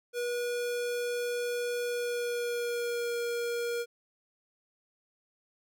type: tone with pitch glide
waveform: square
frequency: 483.4 to 473.5 Hz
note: B4 to A#4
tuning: -37 to +27 cents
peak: -31 dBFS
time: 0.13-3.86 s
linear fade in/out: 50 ms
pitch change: -36 cents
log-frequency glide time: 1.85-3.17 s
effects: none